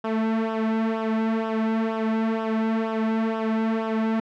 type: tone with flanger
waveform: sawtooth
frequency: 222.3 Hz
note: A3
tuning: 18 cents sharp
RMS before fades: -24 dBFS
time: 0.04-4.2 s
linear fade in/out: 5 ms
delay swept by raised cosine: 0.45 to 2.85 ms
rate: 2.1 Hz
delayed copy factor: -0.7
effects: low-pass 2000 Hz 12 dB/octave